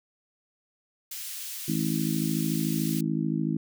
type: high-pass noise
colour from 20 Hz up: white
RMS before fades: -37 dBFS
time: 1.11-3.01 s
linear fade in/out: 5 ms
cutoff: 2600 Hz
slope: 12 dB/octave
type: harmonic tone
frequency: 53.6 Hz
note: A1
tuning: 45 cents flat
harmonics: 3 / 4 / 5 / 6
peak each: -29 / -30 / -31 / -32 dBFS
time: 1.68-3.57 s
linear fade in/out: 5 ms
effects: none